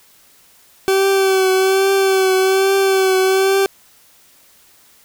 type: tone with vibrato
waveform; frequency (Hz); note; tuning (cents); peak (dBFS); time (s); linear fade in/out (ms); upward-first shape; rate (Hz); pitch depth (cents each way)
40% pulse; 383.6; G4; -37; -11; 0.88-3.66; 0; triangle; 1.2; 35
effects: white hiss -50 dBFS RMS until 5.04 s